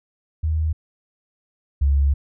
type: tone pair in turn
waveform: sine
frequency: 78.7 / 69.95 Hz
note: D#2 / C#2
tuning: +20 / +16 cents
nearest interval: major second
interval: 204 cents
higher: first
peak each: -18 / -14 dBFS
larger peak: second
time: 0.43-0.73 / 1.81-2.14 s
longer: second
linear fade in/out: 10 ms
effects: none